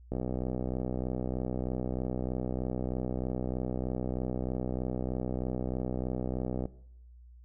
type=click train; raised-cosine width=2 ms; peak=-20 dBFS; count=414; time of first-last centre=0.12-6.655 s; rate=63.2 Hz; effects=noise-tail reverb RT60 0.7 s tail -19 dB re dry + added 60 Hz sine -50 dBFS peak until 7.44 s